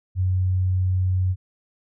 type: tone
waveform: sine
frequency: 92.5 Hz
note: F#2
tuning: in tune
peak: -18 dBFS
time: 0.15-1.36 s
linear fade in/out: 50 ms
effects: none